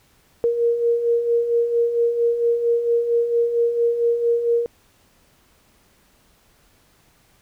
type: beating tone pair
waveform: sine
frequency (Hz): 466.2 / 470.6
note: A#4 / A#4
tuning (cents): 0 / +16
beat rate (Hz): 4.4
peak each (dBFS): -25 / -17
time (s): 0.44-4.66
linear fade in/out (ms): 0
effects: pink hiss -58 dBFS RMS until 7.41 s